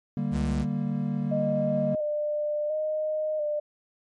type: chord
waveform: triangle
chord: G minor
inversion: second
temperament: equal with one note detuned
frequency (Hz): 147.77 / 196 / 233.1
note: D3 / G3 / Bb3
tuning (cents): +11 / 0 / 0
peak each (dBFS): -28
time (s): 0.17-1.95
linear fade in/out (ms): 2
type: tone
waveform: square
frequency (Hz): 69.4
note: C#2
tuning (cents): +3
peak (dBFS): -29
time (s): 0.31-0.66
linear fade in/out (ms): 50
type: tone with vibrato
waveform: sine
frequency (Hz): 607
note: D#5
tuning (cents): -43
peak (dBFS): -25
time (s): 1.31-3.6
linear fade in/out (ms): 10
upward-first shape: square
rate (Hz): 0.72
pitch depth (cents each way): 29
effects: MP3 48 kbps